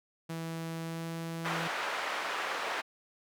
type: tone with pitch glide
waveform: sawtooth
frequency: 164.1 to 165.24 Hz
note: E3 to E3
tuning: -8 to +4 cents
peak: -32 dBFS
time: 0.29-1.68 s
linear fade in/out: 10 ms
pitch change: +12 cents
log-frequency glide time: 0.81-1.07 s
type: band-pass noise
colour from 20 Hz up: white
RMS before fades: -35 dBFS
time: 1.44-2.82 s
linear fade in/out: 20 ms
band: 550 to 1800 Hz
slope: 12 dB/octave
effects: none